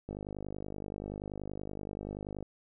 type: click train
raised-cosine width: 2 ms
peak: -26 dBFS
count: 119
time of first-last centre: 0.09-2.427 s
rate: 50.5 Hz
effects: none